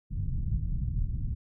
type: low-pass noise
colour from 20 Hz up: pink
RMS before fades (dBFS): -30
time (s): 0.1-1.35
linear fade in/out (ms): 20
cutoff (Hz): 150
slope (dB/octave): 24
effects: none